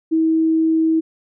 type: tone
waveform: sine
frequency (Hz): 321.7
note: E4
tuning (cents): -42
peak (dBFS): -13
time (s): 0.11-1.01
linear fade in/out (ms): 20
effects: none